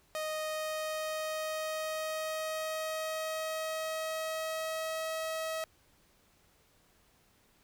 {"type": "tone with pitch glide", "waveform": "sawtooth", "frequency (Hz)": [622.3, 640.2], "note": ["D#5", "D#5"], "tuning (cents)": [0, 49], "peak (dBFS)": -30, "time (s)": [0.15, 5.64], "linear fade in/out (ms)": 0, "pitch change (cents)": 49, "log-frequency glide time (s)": [0.46, 5.11], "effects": ["pink hiss -67 dBFS RMS until 7.63 s"]}